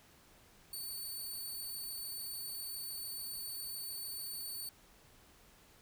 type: tone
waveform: 5% pulse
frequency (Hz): 4493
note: C#8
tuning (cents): +23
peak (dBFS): -34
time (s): 0.73-4.69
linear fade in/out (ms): 2
effects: pink hiss -63 dBFS RMS until 5.81 s

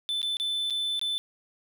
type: tone with dropouts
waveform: triangle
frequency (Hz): 3520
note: A7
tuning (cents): 0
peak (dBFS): -25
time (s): 0.09-1.18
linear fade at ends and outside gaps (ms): 0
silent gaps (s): 0.217-0.229 / 0.369-0.399 / 0.7-0.706 / 0.994-1.014
effects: none

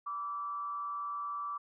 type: tone with frequency modulation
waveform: sine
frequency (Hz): 1159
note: D6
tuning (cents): -23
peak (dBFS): -35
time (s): 0.06-1.58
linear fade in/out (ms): 10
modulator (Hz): 170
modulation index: 0.34
effects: none

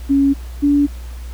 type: tone pair in turn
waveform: sine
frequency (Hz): 277.2 / 287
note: C#4 / D4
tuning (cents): 0 / -40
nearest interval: minor second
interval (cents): 60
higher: second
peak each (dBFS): -10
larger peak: neither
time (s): 0.09-0.34 / 0.62-0.87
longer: neither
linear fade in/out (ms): 20
effects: added 60 Hz sine -27 dBFS peak until 1.33 s + pink hiss -43 dBFS RMS until 1.33 s

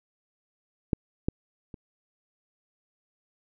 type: clicks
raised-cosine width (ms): 3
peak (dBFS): -10 / -12 / -28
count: 3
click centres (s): 0.932 / 1.285 / 1.742
effects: none

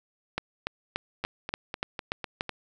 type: two click trains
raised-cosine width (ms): 0.3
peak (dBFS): -12 / -17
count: 8 / 6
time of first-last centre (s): 0.38-2.409 / 1.24-2.493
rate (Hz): 3.45 / 3.99
effects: none

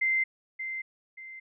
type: tone with echo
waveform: sine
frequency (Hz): 2081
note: C7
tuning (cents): -10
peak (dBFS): -23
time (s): 0.01-0.24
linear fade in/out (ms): 10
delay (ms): 580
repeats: 2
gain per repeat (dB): -9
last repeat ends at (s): 1.4
effects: none

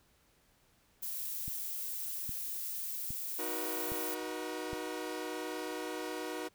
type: noise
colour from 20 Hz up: violet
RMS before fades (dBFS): -39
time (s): 1.02-4.15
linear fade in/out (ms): 10
type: click train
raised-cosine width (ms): 5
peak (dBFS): -31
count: 5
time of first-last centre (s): 1.48-4.732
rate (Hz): 1.23
type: chord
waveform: sawtooth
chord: B major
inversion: first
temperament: equal with one note detuned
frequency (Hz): 311.1 / 370 / 481.2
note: D#4 / F#4 / B4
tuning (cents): 0 / 0 / -45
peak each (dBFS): -38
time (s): 3.38-6.49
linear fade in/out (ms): 20
effects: pink hiss -69 dBFS RMS until 6.54 s

